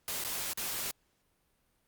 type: noise with dropouts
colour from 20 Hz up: white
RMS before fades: -36 dBFS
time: 0.08-0.91 s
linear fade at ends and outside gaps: 1 ms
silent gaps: 0.239-0.247 / 0.533-0.574 s
effects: pink hiss -74 dBFS RMS until 1.87 s + Opus 48 kbps